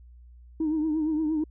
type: tone with vibrato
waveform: sine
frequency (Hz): 311.1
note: D#4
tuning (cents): 0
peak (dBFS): -22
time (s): 0.6-1.44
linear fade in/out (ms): 5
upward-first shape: triangle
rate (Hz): 8.6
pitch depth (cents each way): 76
effects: tanh soft clip ceiling -20 dBFS + added 60 Hz sine -47 dBFS peak until 1.5 s